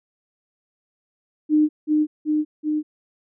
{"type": "tone with echo", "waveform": "sine", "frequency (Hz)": 304.3, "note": "D#4", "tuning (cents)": -38, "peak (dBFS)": -13, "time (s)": [1.49, 1.69], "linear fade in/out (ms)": 50, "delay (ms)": 380, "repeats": 3, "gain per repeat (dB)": -2, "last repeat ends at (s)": 2.83, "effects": []}